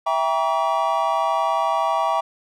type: chord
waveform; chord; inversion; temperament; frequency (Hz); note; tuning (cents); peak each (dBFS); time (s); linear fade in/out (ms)
triangle; E diminished seventh; none; just; 659.3 / 791.1 / 949.3 / 1139.2; E5 / G5 / Bb5 / Db6; 0 / +16 / +31 / +47; -22; 0.06-2.21; 10
effects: none